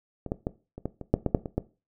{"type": "clicks", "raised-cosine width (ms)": 2, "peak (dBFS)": [-21, -14, -14, -25, -16, -23, -6, -11, -6, -19, -12], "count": 11, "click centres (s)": [0.263, 0.319, 0.469, 0.78, 0.856, 1.013, 1.14, 1.263, 1.348, 1.458, 1.58], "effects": ["noise-tail reverb RT60 0.3 s tail -17 dB re dry"]}